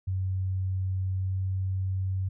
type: tone with pitch glide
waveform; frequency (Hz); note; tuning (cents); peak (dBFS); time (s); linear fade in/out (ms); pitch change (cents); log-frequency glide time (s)
sine; 94.1 to 94.65; F#2 to F#2; +30 to +40; -26; 0.07-2.29; 10; +10; 1.14-1.38
effects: none